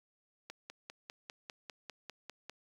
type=click train; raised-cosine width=0.2 ms; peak=-27 dBFS; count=11; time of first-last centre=0.5-2.496 s; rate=5.01 Hz; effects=high-pass 200 Hz 12 dB/octave + 9-bit